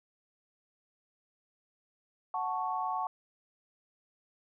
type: chord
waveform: sine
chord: F# minor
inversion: none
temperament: equal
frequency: 740 / 880 / 1108.7 Hz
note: F#5 / A5 / C#6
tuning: 0 / 0 / 0 cents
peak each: -35 / -35 / -35 dBFS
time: 2.34-3.07 s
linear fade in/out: 2 ms
effects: none